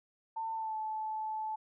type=tone with pitch glide; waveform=sine; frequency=896 to 869.5 Hz; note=A5 to A5; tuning=+31 to -21 cents; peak=-34 dBFS; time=0.36-1.56 s; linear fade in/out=10 ms; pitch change=-52 cents; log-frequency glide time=0.54-0.76 s; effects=none